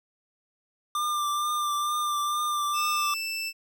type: tone with vibrato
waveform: square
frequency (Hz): 1191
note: D6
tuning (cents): +24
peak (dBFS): -26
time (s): 0.95-3.14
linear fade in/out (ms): 2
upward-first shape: triangle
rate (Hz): 2.2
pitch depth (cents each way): 28
type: tone with pitch glide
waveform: 25% pulse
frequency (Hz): 2637 to 2655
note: E7 to E7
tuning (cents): 0 to +12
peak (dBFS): -26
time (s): 2.73-3.53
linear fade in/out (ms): 50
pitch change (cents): +12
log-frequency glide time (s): 3.03-3.2
effects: none